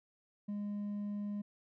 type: tone with hard clipping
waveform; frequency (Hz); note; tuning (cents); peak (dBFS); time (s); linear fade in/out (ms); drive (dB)
sine; 205.4; G#3; -19; -37; 0.48-1.42; 10; 2
effects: none